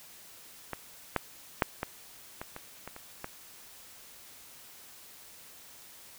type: clicks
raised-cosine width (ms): 0.5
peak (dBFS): -19 / -11 / -8 / -16 / -22 / -25 / -25 / -29 / -21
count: 9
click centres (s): 0.733 / 1.163 / 1.622 / 1.831 / 2.415 / 2.564 / 2.876 / 2.964 / 3.244
effects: white hiss -52 dBFS RMS until 6.18 s